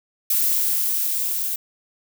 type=noise with level ramp; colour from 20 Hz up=violet; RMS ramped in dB=-19 to -25 dBFS; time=0.3-1.56 s; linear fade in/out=5 ms; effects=none